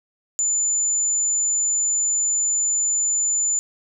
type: tone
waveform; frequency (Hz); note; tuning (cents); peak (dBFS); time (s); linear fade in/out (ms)
sine; 7040; A8; 0; -18; 0.39-3.59; 0
effects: 10-bit